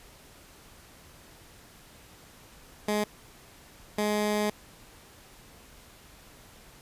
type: tone pair in turn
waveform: 15% pulse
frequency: 209.8 / 209.8 Hz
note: G#3 / G#3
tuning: +18 / +18 cents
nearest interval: unison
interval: 0 cents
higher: neither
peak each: -19 dBFS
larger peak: neither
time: 2.88-3.04 / 3.98-4.5 s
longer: second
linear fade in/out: 5 ms
effects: pink hiss -53 dBFS RMS until 6.81 s + resampled to 32000 Hz